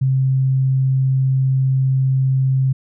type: tone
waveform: sine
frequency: 132.5 Hz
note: C3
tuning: 22 cents sharp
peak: -13 dBFS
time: 0.01-2.73 s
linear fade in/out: 10 ms
effects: none